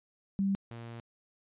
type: tone pair in turn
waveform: sine / sawtooth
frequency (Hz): 196 / 116.54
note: G3 / A#2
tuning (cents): 0 / 0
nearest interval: major sixth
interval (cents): 900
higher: first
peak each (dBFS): -26 / -38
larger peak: first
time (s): 0.39-0.55 / 0.71-1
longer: second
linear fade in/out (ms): 0
effects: resampled to 8000 Hz